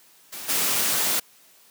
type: noise with level steps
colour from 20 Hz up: white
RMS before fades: -36 / -23 dBFS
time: 0.32-1.2 s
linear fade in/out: 10 ms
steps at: 0.48 s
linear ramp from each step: 20 ms
effects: white hiss -55 dBFS RMS until 1.7 s + high-pass 150 Hz 12 dB/octave